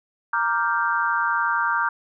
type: chord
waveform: sine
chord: G minor seventh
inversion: first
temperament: equal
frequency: 932.3 / 1174.7 / 1396.9 / 1568 Hz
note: Bb5 / D6 / F6 / G6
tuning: 0 / 0 / 0 / 0 cents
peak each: -25 / -25 / -25 / -25 dBFS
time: 0.33-1.89 s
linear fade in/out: 5 ms
effects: none